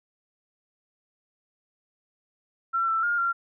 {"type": "tone with pitch steps", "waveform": "sine", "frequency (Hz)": [1354, 1332, 1416, 1378], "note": ["E6", "E6", "F6", "F6"], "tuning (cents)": [46, 18, 23, -24], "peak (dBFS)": -22, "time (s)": [2.73, 3.33], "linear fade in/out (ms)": 20, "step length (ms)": 150, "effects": []}